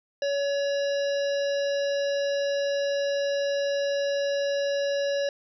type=harmonic tone; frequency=564 Hz; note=C#5; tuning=30 cents sharp; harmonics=1 / 3 / 5 / 7 / 9 / 10; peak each=-24 / -36 / -40 / -40 / -42 / -44 dBFS; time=0.22-5.29 s; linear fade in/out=2 ms; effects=none